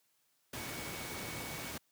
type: tone in noise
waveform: sine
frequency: 2238 Hz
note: C#7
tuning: 16 cents sharp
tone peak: -49 dBFS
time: 0.57-1.71 s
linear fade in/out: 5 ms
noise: pink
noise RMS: -42 dBFS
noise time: 0.53-1.78 s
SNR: -10 dB
effects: white hiss -75 dBFS RMS until 1.91 s + high-pass 80 Hz 12 dB/octave